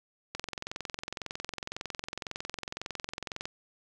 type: click train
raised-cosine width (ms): 0.2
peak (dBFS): -18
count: 69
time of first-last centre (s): 0.35-3.455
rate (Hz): 21.9
effects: none